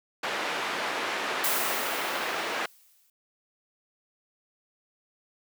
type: band-pass noise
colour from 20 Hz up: white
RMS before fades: -31 dBFS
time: 0.23-2.66 s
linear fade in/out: 5 ms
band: 350 to 2100 Hz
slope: 12 dB/octave
type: noise with exponential decay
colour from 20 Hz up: blue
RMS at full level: -26 dBFS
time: 1.44-3.1 s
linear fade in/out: 2 ms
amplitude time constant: 360 ms
effects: none